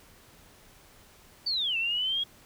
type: linear two-way sweep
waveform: sine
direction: down then up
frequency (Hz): 4637 to 2637 to 3321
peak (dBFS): -26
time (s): 1.46-2.24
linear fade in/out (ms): 10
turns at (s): 1.77
effects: pink hiss -56 dBFS RMS until 2.45 s